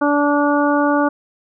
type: harmonic tone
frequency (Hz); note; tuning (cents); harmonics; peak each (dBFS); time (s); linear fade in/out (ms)
290; D4; -22; 1 / 2 / 3 / 4 / 5; -16 / -19 / -21 / -22 / -23; 0.01-1.09; 10
effects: none